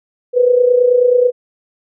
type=tone with amplitude modulation; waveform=sine; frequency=493.9 Hz; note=B4; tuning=in tune; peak=-5 dBFS; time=0.33-1.32 s; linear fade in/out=50 ms; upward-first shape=sine; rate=29.3 Hz; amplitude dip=65%; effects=none